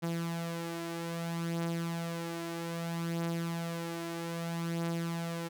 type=beating tone pair; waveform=sawtooth; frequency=167.7 / 168.32 Hz; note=E3 / E3; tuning=+30 / +36 cents; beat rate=0.62 Hz; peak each=-31 / -36 dBFS; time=0.02-5.49 s; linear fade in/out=20 ms; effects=none